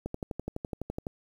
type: click train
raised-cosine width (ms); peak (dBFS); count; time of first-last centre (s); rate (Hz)
2; -20; 13; 0.06-1.068; 11.9
effects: 9-bit